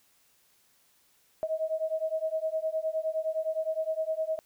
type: beating tone pair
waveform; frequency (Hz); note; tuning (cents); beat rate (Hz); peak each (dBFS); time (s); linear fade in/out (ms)
sine; 631 / 640.7; D#5 / E5; +24 / -49; 9.7; -31; 1.43-4.39; 0
effects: white hiss -66 dBFS RMS until 4.45 s